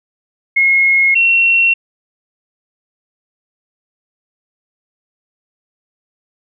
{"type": "tone pair in turn", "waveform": "sine", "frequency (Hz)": [2162, 2724], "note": ["C#7", "F7"], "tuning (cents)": [-44, -44], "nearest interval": "major third", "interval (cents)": 400, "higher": "second", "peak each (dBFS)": -8, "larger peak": "neither", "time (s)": [[0.56, 1.15], [1.15, 1.74]], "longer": "neither", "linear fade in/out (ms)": 10, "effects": []}